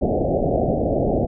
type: low-pass noise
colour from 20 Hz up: white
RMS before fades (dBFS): -20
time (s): 0.01-1.27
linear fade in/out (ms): 20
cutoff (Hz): 730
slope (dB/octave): 96
effects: none